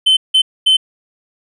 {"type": "tone bursts at uneven times", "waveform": "triangle", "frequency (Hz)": 3068, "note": "G7", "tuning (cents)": -38, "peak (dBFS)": -6, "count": 3, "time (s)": [[0.06, 0.17], [0.34, 0.42], [0.66, 0.77]], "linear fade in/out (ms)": 10, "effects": ["resampled to 22050 Hz"]}